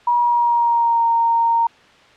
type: tone with pitch glide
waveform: sine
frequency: 960 to 925.2 Hz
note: B5 to A#5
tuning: -49 to -13 cents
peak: -13 dBFS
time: 0.07-1.67 s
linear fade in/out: 5 ms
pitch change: -64 cents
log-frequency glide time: 0.19-1.05 s
effects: white hiss -48 dBFS RMS until 2.16 s + low-pass 3000 Hz 12 dB/octave